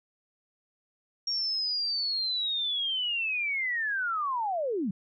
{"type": "linear sweep", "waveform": "sine", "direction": "down", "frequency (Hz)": [5588, 169.3], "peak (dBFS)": -27, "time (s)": [1.27, 4.91], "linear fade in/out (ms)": 5, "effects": []}